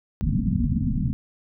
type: low-pass noise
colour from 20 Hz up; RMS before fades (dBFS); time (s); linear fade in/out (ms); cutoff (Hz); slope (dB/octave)
white; -23; 0.21-1.13; 0; 260; 96
effects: none